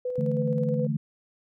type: tone with tremolo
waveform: sine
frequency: 499.5 Hz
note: B4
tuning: 20 cents sharp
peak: -26 dBFS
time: 0.05-0.87 s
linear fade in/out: 5 ms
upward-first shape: square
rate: 9.4 Hz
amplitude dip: 30%
type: chord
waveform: sine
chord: D suspended second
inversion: none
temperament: equal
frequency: 146.83 / 164.81 / 220 Hz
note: D3 / E3 / A3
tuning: 0 / 0 / 0 cents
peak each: -27 / -31 / -29 dBFS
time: 0.18-0.97 s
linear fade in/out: 5 ms
effects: none